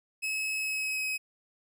40% pulse tone with pitch glide, 2575 to 2542 Hz, E7 to D#7, -41 to +36 cents, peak -29 dBFS, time 0.22-1.18 s, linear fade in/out 20 ms, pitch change -23 cents, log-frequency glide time 0.58-1.05 s, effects none

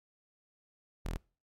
sawtooth tone, 41.2 Hz, E1, in tune, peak -31 dBFS, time 1.05-1.17 s, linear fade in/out 0 ms, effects noise-tail reverb RT60 0.4 s tail -26 dB re dry + AAC 48 kbps

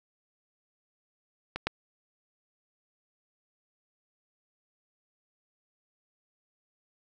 clicks, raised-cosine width 0.3 ms, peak -17 / -11 dBFS, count 2, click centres 1.56 / 1.67 s, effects none

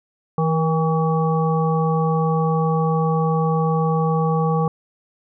harmonic tone with a mistuned harmonic, 161.7 Hz, E3, 33 cents flat, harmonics 1 / 3 / 5 / 7, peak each -18 / -23 / -25 / -26 dBFS, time 0.38-4.68 s, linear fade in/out 2 ms, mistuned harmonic 3, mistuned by -34 cents, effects none

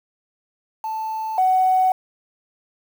sine tone pair in turn, 880 / 747.3 Hz, A5 / F#5, 0 / +17 cents, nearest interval minor third, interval 283 cents, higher first, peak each -23 / -13 dBFS, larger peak second, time 0.84-1.38 / 1.38-1.92 s, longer neither, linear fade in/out 2 ms, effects tanh soft clip ceiling -9 dBFS + 7-bit

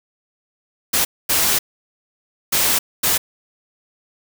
white noise bursts at uneven times, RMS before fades -17 dBFS, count 4, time 0.93-1.05 / 1.29-1.59 / 2.52-2.79 / 3.03-3.18 s, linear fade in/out 10 ms, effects none

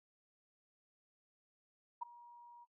sine tone with ADSR envelope, 953 Hz, A#5, 38 cents sharp, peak -35 dBFS, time 2.01-2.66 s, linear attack 15 ms, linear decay 11 ms, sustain -19 dB, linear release 30 ms, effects noise-tail reverb RT60 0.1 s tail -19 dB re dry

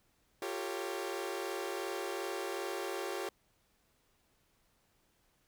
sawtooth chord, G half-diminished seventh, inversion third, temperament equal with one note detuned, 349.2 / 392 / 454.2 / 554.4 Hz, F4 / G4 / Bb4 / Db5, 0 / 0 / -45 / 0 cents, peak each -38 / -36 / -40 / -40 dBFS, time 0.42-3.29 s, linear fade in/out 2 ms, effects pink hiss -73 dBFS RMS until 5.47 s

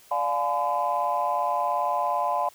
sine chord, D diminished seventh, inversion none, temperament just, 587.3 / 704.8 / 845.8 / 1014.9 Hz, D5 / F5 / Ab5 / Cb6, 0 / +16 / +31 / +47 cents, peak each -30 / -27 / -28 / -26 dBFS, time 0.11-2.49 s, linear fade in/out 5 ms, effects tanh soft clip ceiling -14 dBFS + white hiss -54 dBFS RMS until 2.54 s

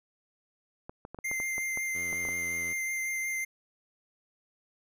clicks, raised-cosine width 1 ms, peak -27 dBFS, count 11, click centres 0.895 / 1.051 / 1.146 / 1.188 / 1.314 / 1.401 / 1.581 / 1.774 / 2.129 / 2.252 / 2.288 s
square tone with vibrato, 2093 Hz, C7, in tune, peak -31 dBFS, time 1.24-3.45 s, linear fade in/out 10 ms, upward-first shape triangle, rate 5.5 Hz, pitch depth 14 cents each way
10% pulse tone with pitch glide, 87.3 to 85.36 Hz, F2 to F2, 0 to -39 cents, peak -36 dBFS, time 1.94-2.74 s, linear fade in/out 20 ms, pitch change -39 cents, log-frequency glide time 2.34-2.5 s
effects none

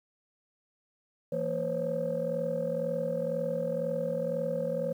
sine tone cluster, 167.2 / 230.8 / 506 / 548 Hz, E3 / A#3 / B4 / C#5, +25 / -17 / +42 / -20 cents, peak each -36 / -39 / -32 / -31 dBFS, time 1.32-4.93 s, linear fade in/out 5 ms, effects tanh soft clip ceiling -21 dBFS + 10-bit

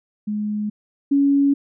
sine tone pair in turn, 210 / 280.3 Hz, G#3 / C#4, +19 / +19 cents, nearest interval perfect fourth, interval 500 cents, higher second, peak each -21 / -13 dBFS, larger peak second, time 0.27-0.7 / 1.11-1.54 s, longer neither, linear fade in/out 10 ms, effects none

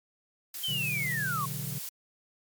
blue noise, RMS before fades -38 dBFS, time 0.54-1.89 s, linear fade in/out 2 ms
sine linear sweep, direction down, 3176 to 1059 Hz, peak -29 dBFS, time 0.63-1.46 s, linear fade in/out 10 ms
triangle chord, B minor, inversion none, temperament equal with one note detuned, 122.9 / 146.83 / 185 Hz, B2 / D3 / F#3, -8 / 0 / 0 cents, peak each -37 / -35 / -40 dBFS, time 0.68-1.79 s, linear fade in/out 10 ms
effects MP3 96 kbps

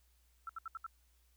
sine tone bursts, 1333 Hz, E6, 19 cents sharp, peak -40 dBFS, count 5, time 0.47-0.865 s, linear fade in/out 2 ms, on 23 ms, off 70 ms, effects added 60 Hz sine -68 dBFS peak until 1.36 s + white hiss -75 dBFS RMS until 1.36 s

